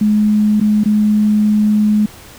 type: tone with dropouts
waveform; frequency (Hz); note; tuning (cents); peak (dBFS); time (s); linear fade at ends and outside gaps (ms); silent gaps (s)
sine; 211.3; G#3; +30; -9; 0.01-2.06; 5; 0.601-0.611 / 0.837-0.857
effects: pink hiss -38 dBFS RMS until 2.38 s